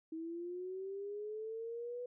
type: linear sweep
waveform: sine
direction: up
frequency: 318.8 to 494.9 Hz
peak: -40 dBFS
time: 0.12-2.06 s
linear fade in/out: 5 ms
effects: none